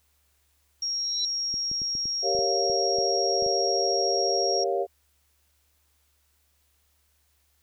sine tone, 5588 Hz, F8, in tune, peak -26 dBFS, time 0.82-4.64 s, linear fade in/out 5 ms
sine tone with exponential growth, 3964 Hz, B7, 6 cents sharp, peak -24 dBFS, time 0.91-1.25 s, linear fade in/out 2 ms, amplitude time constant 73 ms
clicks, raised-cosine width 3 ms, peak -29 dBFS, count 11, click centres 1.541 / 1.715 / 1.818 / 1.952 / 2.056 / 2.35 / 2.39 / 2.699 / 2.986 / 3.424 / 3.464 s
sine chord, G half-diminished seventh, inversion none, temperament equal, 392 / 466.2 / 554.4 / 698.5 Hz, G4 / Bb4 / Db5 / F5, 0 / 0 / 0 / 0 cents, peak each -28 / -30 / -29 / -29 dBFS, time 2.22-4.87 s, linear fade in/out 50 ms
effects added 72 Hz sine -69 dBFS peak until 7.62 s + white hiss -69 dBFS RMS until 7.62 s

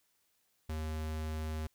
square tone, 78.2 Hz, D#2, 9 cents sharp, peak -36 dBFS, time 0.69-1.67 s, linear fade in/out 5 ms, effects white hiss -75 dBFS RMS until 1.74 s

